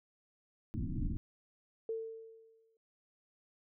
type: low-pass noise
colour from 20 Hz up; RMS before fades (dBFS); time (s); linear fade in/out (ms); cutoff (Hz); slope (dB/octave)
pink; -36; 0.74-1.17; 0; 320; 96
type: tone with exponential decay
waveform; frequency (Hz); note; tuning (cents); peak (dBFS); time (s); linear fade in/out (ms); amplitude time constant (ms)
sine; 448.8; A4; +34; -33; 1.89-2.77; 2; 190
effects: none